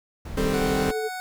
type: noise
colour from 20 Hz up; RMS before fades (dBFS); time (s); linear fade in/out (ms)
brown; -32; 0.25-0.92; 5
type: chord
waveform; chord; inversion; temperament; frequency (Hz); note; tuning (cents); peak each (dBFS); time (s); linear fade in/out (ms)
sawtooth; C minor; first; equal; 155.56 / 196 / 261.6; Eb3 / G3 / C4; 0 / 0 / 0; -26 / -24 / -23; 0.37-0.91; 5
type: tone with tremolo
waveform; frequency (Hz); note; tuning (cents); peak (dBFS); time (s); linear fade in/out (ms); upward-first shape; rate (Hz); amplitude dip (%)
sine; 435.7; A4; -17; -24; 0.37-1.09; 20; sine; 12; 35
type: tone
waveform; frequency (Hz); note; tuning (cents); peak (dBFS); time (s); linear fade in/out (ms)
25% pulse; 740; F#5; 0; -27; 0.54-1.2; 0
effects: none